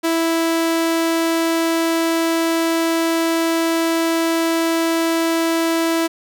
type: tone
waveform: sawtooth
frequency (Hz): 329.6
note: E4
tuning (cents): 0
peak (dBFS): -12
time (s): 0.03-6.08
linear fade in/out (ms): 20
effects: none